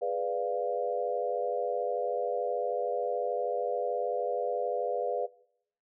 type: chord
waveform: sine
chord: G# diminished seventh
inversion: none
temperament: equal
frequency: 415.3 / 493.9 / 587.3 / 698.5 Hz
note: G#4 / B4 / D5 / F5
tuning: 0 / 0 / 0 / 0 cents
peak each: -36 / -31 / -34 / -34 dBFS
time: 0.01-5.27 s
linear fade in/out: 20 ms
effects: noise-tail reverb RT60 0.7 s tail -21 dB re dry